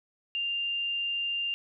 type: tone with frequency modulation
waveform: sine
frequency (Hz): 2794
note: F7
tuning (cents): 0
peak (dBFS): -28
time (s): 0.35-1.54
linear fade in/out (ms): 0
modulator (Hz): 34.6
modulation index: 0.25
effects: none